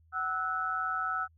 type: tone cluster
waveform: sine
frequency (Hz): 754 / 1310 / 1473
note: F#5 / E6 / F#6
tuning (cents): +32 / -11 / -8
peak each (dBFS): -39 / -31 / -35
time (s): 0.12-1.28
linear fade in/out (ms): 50
effects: added 81 Hz sine -60 dBFS peak until 1.37 s